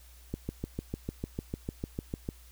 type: click train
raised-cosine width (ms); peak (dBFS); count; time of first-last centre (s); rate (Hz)
3; -20; 14; 0.34-2.289; 6.67
effects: added 60 Hz sine -52 dBFS peak until 2.51 s + white hiss -59 dBFS RMS until 2.51 s